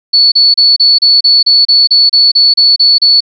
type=tone bursts; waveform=sine; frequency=4435 Hz; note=C#8; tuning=in tune; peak=-3 dBFS; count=14; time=0.13-3.206 s; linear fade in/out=10 ms; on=190 ms; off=32 ms; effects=none

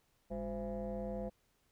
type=tone with frequency modulation; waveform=sine; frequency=359.7 Hz; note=F#4; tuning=49 cents flat; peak=-36 dBFS; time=0.3-1.3 s; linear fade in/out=20 ms; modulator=156 Hz; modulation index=2; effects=tanh soft clip ceiling -33 dBFS + pink hiss -75 dBFS RMS until 1.71 s

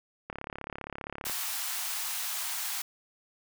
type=click train; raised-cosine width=0.5 ms; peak=-22 dBFS; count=36; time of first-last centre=0.3-1.297 s; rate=35.1 Hz
type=high-pass noise; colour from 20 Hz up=white; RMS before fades=-34 dBFS; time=1.25-2.82 s; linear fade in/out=5 ms; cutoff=720 Hz; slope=48 dB/octave
effects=none

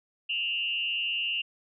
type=tone with frequency modulation; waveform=sine; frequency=2794 Hz; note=F7; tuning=in tune; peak=-27 dBFS; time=0.29-1.42 s; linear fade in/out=10 ms; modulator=179 Hz; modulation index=0.76; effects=none

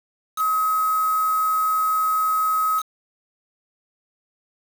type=tone with quantisation; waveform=sine; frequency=1274 Hz; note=D#6; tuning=41 cents sharp; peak=-18 dBFS; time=0.36-2.83 s; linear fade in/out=50 ms; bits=5; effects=none

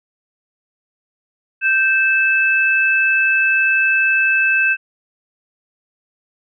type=tone pair together; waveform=sine; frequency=1562 / 2621 Hz; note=G6 / E7; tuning=-7 / -11 cents; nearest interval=major sixth; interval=896 cents; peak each=-15 dBFS; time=1.61-4.77 s; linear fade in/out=50 ms; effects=none

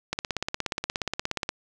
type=click train; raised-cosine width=0.2 ms; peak=-10 dBFS; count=24; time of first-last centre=0.13-1.491 s; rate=16.9 Hz; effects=none

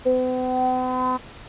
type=tone with low-pass filter sweep; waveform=sawtooth; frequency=254.1 Hz; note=B3; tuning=49 cents sharp; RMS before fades=-22 dBFS; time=0.05-1.18 s; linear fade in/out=20 ms; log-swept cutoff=510 to 1100 Hz; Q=8.6; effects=pink hiss -42 dBFS RMS until 1.48 s + resampled to 8000 Hz

